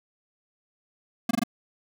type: tone bursts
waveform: square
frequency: 233.1 Hz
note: A#3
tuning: in tune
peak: -21 dBFS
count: 4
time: 1.29-1.436 s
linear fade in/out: 5 ms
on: 20 ms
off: 22 ms
effects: none